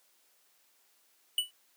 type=tone with exponential decay; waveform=square; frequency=2960 Hz; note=F#7; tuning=in tune; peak=-23 dBFS; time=1.38-1.51 s; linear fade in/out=2 ms; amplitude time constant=28 ms; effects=white hiss -68 dBFS RMS until 1.76 s + high-pass 300 Hz 12 dB/octave